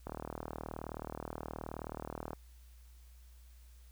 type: click train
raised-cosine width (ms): 1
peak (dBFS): -26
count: 89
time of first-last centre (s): 0.07-2.332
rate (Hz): 38.9
effects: added 60 Hz sine -54 dBFS peak until 3.91 s + white hiss -68 dBFS RMS until 3.91 s